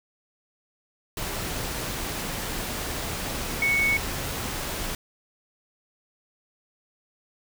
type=tone in noise; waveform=sine; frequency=2217 Hz; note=C#7; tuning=in tune; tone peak=-20 dBFS; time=3.62-3.97 s; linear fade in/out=2 ms; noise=pink; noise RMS=-31 dBFS; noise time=1.17-4.95 s; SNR=+8 dB; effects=none